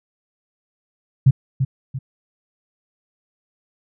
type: tone with echo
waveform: sine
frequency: 132.7 Hz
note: C3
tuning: 25 cents sharp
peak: -7 dBFS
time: 1.26-1.31 s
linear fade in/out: 10 ms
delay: 340 ms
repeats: 2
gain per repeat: -8 dB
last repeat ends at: 1.99 s
effects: none